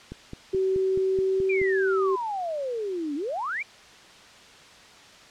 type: click train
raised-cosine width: 3 ms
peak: -23 dBFS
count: 8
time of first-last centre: 0.12-1.616 s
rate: 4.68 Hz
type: tone with pitch glide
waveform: sine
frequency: 380 to 384.2 Hz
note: F#4 to G4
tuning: +46 to -35 cents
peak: -21 dBFS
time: 0.53-2.16 s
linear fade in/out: 10 ms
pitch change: +19 cents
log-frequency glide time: 0.98-1.89 s
type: exponential two-way sweep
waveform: sine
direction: down then up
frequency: 2441 to 277.2 to 2441 Hz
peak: -27 dBFS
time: 1.49-3.63 s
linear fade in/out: 10 ms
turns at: 3.15 s
effects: white hiss -49 dBFS RMS until 5.3 s + low-pass 5000 Hz 12 dB/octave